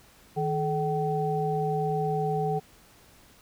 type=tone cluster; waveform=sine; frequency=157.2 / 430.3 / 764 Hz; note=D#3 / A4 / G5; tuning=+18 / -39 / -45 cents; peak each=-29 dBFS; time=0.36-2.6 s; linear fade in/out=20 ms; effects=pink hiss -56 dBFS RMS until 3.41 s